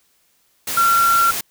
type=tone in noise; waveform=sine; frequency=1369 Hz; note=F6; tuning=35 cents flat; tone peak=-12 dBFS; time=0.77-1.31 s; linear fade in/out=5 ms; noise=white; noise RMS=-24 dBFS; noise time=0.67-1.41 s; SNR=+9 dB; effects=white hiss -61 dBFS RMS until 1.5 s